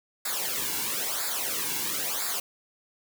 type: noise with flanger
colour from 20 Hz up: white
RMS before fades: -30 dBFS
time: 0.25-2.4 s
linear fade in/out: 5 ms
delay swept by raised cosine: 0.33 to 1.63 ms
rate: 1 Hz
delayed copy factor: -0.8
effects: none